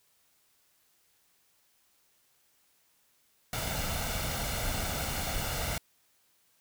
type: noise with comb filter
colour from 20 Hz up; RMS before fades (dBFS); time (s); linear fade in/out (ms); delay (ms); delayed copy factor
pink; -33; 3.53-5.78; 2; 1.4; +0.55
effects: white hiss -69 dBFS RMS until 6.6 s